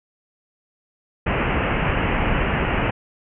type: low-pass noise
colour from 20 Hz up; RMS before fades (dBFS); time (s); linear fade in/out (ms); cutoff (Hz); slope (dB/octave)
pink; -21; 1.26-2.91; 10; 2900; 96
effects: none